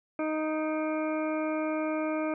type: harmonic tone with a mistuned harmonic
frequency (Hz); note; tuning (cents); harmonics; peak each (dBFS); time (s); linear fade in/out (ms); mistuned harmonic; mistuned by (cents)
311.1; D#4; 0; 1 / 2 / 3 / 4 / 5 / 7 / 8; -30 / -32 / -41 / -39 / -44 / -45 / -44; 0.19-2.34; 2; 8; -67
effects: none